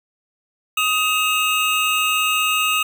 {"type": "tone cluster", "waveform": "square", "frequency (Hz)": [1252, 2583, 2808], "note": ["D#6", "E7", "F7"], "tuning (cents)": [10, -36, 9], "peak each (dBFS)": -22, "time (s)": [0.77, 2.83], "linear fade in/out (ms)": 5, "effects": []}